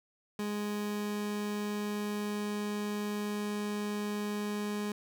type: tone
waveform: 30% pulse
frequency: 207.7 Hz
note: G#3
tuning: in tune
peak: -30 dBFS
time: 0.39-4.92 s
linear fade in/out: 2 ms
effects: none